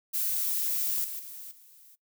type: noise with level steps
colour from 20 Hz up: violet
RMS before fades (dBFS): -29 / -37 / -43 / -55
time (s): 0.13-1.96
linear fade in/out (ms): 20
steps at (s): 1.04 / 1.19 / 1.51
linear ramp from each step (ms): 5
effects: noise-tail reverb RT60 0.1 s tail -19 dB re dry